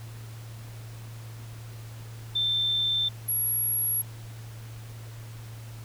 sine tone pair in turn, 3561 / 11281 Hz, A7 / F9, +20 / +16 cents, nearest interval octave + minor sixth, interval 1996 cents, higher second, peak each -23 / -24 dBFS, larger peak first, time 2.35-3.09 / 3.28-4.02 s, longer neither, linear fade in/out 10 ms, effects added 113 Hz sine -39 dBFS peak until 5.84 s + pink hiss -50 dBFS RMS until 5.84 s

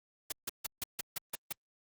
white noise bursts, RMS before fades -36 dBFS, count 8, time 0.3-1.526 s, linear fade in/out 5 ms, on 22 ms, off 150 ms, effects Opus 48 kbps

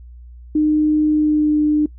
sine tone with pitch glide, 304.8 to 300.8 Hz, D#4 to D4, -36 to +42 cents, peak -12 dBFS, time 0.55-1.86 s, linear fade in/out 5 ms, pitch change -22 cents, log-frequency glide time 1.08-1.6 s, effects noise-tail reverb RT60 0.1 s tail -22 dB re dry + added 60 Hz sine -36 dBFS peak until 1.98 s

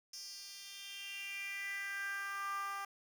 10% pulse tone with high-pass filter sweep, 396.7 Hz, G4, 21 cents sharp, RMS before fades -43 dBFS, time 0.13-2.85 s, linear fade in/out 5 ms, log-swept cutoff 5300 to 970 Hz, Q 5.1, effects 10-bit

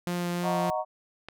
sawtooth tone with vibrato, 175.4 Hz, F3, 8 cents sharp, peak -24 dBFS, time 0.07-0.7 s, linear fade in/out 0 ms, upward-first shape triangle, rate 3.3 Hz, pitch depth 10 cents each way
sine chord, D# minor seventh, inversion none, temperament equal, 622.3 / 740 / 932.3 / 1108.7 Hz, D#5 / F#5 / A#5 / C#6, 0 / 0 / 0 / 0 cents, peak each -30 / -31 / -33 / -36 dBFS, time 0.42-0.85 s, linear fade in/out 50 ms
click, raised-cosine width 0.3 ms, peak -24 dBFS, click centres 1.286 s
effects none

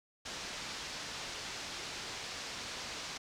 white low-pass noise, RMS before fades -43 dBFS, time 0.25-3.18 s, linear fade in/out 10 ms, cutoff 6000 Hz, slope 24 dB/octave, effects none

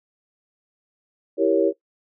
sine chord, E diminished seventh, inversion none, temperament equal, 329.6 / 392 / 466.2 / 554.4 Hz, E4 / G4 / Bb4 / Db5, 0 / 0 / 0 / 0 cents, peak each -21 dBFS, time 1.37-1.73 s, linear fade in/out 50 ms, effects noise-tail reverb RT60 0.1 s tail -17 dB re dry

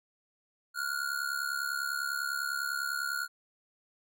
square ring-modulated tone, 1432 Hz, F6, 43 cents sharp, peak -29 dBFS, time 0.74-3.28 s, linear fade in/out 50 ms, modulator 35 Hz, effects none

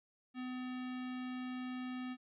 square tone with notch filter, 253.2 Hz, B3, 43 cents sharp, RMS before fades -42 dBFS, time 0.34-2.17 s, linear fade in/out 50 ms, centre 550 Hz, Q 0.75, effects resampled to 8000 Hz

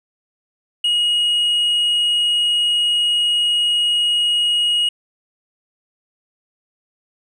sine tone with tanh clipping, 2888 Hz, F#7, 43 cents flat, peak -15 dBFS, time 0.84-4.89 s, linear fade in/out 5 ms, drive 3 dB, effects none

